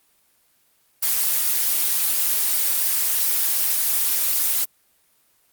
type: noise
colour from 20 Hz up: blue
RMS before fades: -20 dBFS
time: 1.02-4.65 s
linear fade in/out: 10 ms
effects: white hiss -62 dBFS RMS until 5.52 s + Opus 24 kbps